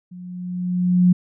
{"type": "tone with level ramp", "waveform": "sine", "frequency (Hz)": 179.7, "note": "F3", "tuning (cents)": 50, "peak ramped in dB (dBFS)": [-35, -9], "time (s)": [0.11, 1.13], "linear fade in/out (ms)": 10, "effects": []}